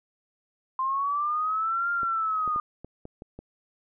sine linear two-way sweep, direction up then down, 1041 to 1402 to 1213 Hz, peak -24 dBFS, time 0.79-2.6 s, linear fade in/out 2 ms, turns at 1.91 s
clicks, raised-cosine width 2 ms, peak -27 dBFS, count 7, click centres 2.032 / 2.477 / 2.561 / 2.846 / 3.054 / 3.221 / 3.39 s
effects none

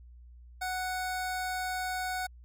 25% pulse tone, 740 Hz, F#5, in tune, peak -28 dBFS, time 0.61-2.27 s, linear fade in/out 10 ms, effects added 60 Hz sine -49 dBFS peak until 2.44 s

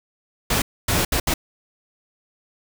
pink noise bursts at uneven times, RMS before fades -20 dBFS, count 4, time 0.5-0.62 / 0.88-1.05 / 1.12-1.2 / 1.27-1.34 s, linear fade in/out 5 ms, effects none

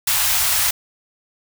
white band-stop noise, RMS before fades -18 dBFS, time 0.07-0.71 s, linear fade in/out 5 ms, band 120 to 730 Hz, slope 24 dB/octave, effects none

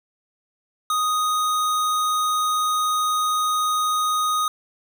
square tone, 1244.5 Hz, D#6, in tune, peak -20 dBFS, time 0.9-4.48 s, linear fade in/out 2 ms, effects none

